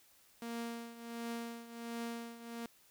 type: tone with tremolo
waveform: sawtooth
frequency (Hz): 233.1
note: A#3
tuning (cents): 0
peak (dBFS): -34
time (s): 0.42-2.66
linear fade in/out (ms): 2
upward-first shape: triangle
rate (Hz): 1.4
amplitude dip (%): 80
effects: white hiss -66 dBFS RMS until 2.9 s